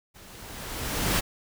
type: noise with level ramp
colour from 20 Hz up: pink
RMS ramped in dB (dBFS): -50 to -23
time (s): 0.14-1.21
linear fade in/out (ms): 20
effects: none